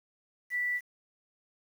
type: tone with quantisation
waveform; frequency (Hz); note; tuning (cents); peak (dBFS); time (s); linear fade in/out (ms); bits
sine; 1966; B6; -8; -28; 0.5-0.81; 50; 9
effects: none